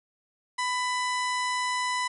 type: harmonic tone with a mistuned harmonic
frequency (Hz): 996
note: B5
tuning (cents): +14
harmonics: 1 / 2 / 3 / 4 / 5 / 6 / 7 / 8 / 9 / 10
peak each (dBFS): -28 / -31 / -40 / -38 / -40 / -46 / -43 / -46 / -46 / -47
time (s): 0.58-2.08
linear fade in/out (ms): 10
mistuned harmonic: 5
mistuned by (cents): +65
effects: none